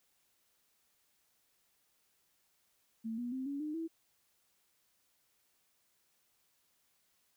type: tone with pitch steps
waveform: sine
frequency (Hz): 224.7 / 242.2 / 261.1 / 281.5 / 303.4 / 327.1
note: A3 / B3 / C4 / C#4 / D#4 / E4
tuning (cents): +37 / -34 / -3 / +27 / -44 / -13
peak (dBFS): -36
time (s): 3.04-3.88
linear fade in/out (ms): 20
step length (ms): 140
effects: white hiss -75 dBFS RMS until 7.36 s